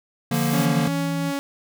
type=chord; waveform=square; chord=Bb major; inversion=first; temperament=equal; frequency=146.83 / 174.61 / 233.1 Hz; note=D3 / F3 / Bb3; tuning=0 / 0 / 0 cents; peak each=-25 / -27 / -24 dBFS; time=0.31-0.88 s; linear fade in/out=5 ms
type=noise; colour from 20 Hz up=white; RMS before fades=-33 dBFS; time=0.33-0.66 s; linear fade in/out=10 ms
type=tone with pitch glide; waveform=sine; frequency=164.4 to 165.64 Hz; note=E3 to E3; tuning=-4 to +9 cents; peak=-24 dBFS; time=0.53-1.33 s; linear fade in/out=50 ms; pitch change=+13 cents; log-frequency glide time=0.85-1 s
type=tone with tremolo; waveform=sawtooth; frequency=279.8 Hz; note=C#4; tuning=16 cents sharp; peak=-20 dBFS; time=0.53-1.39 s; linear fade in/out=0 ms; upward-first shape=sine; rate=2.8 Hz; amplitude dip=25%
effects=none